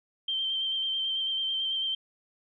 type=tone with vibrato; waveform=sine; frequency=3136 Hz; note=G7; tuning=in tune; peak=-27 dBFS; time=0.28-1.95 s; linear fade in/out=5 ms; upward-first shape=square; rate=9.1 Hz; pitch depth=16 cents each way; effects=none